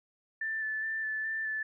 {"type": "tone with vibrato", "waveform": "sine", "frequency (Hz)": 1760, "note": "A6", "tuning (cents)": 0, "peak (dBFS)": -31, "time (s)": [0.41, 1.63], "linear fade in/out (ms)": 5, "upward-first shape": "square", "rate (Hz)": 2.4, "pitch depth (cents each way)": 14, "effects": []}